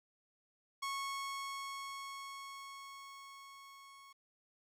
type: tone with level ramp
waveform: sawtooth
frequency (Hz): 1100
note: C#6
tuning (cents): -14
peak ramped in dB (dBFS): -33 to -52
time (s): 0.82-4.13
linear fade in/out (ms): 10
effects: low-pass 11000 Hz 12 dB/octave + 12-bit